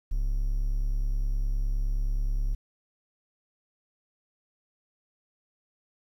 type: tone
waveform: triangle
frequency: 34.81 Hz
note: C#1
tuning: 8 cents sharp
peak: -22 dBFS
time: 0.11-2.55 s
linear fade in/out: 10 ms
effects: 10-bit